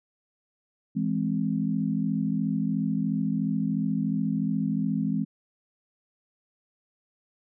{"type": "chord", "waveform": "sine", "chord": "E augmented", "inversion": "none", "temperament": "equal", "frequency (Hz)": [164.81, 207.7, 261.6], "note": ["E3", "G#3", "B#3"], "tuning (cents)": [0, 0, 0], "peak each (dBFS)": [-29, -27, -29], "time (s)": [0.95, 5.25], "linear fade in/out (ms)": 20, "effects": []}